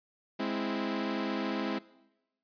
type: chord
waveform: sawtooth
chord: Ab augmented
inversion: none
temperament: equal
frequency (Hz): 207.7 / 261.6 / 329.6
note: Ab3 / C4 / E4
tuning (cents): 0 / 0 / 0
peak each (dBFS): -31 / -31 / -32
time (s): 0.39-1.79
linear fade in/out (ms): 10
effects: noise-tail reverb RT60 1.0 s tail -21 dB re dry + resampled to 11025 Hz